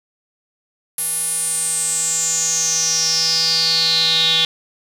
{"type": "tone with band-pass filter sweep", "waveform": "square", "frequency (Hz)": 163.2, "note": "E3", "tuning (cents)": -17, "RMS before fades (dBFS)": -18, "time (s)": [0.98, 4.45], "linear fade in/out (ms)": 2, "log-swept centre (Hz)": [11000, 3500], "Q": 9.2, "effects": ["7-bit"]}